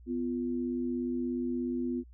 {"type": "tone pair together", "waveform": "sine", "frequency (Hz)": [249.7, 346.6], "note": ["B3", "F4"], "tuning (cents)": [19, -13], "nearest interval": "tritone", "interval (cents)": 568, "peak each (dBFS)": [-31, -35], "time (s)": [0.06, 2.04], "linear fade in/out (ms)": 50, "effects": ["added 60 Hz sine -50 dBFS peak until 2.13 s"]}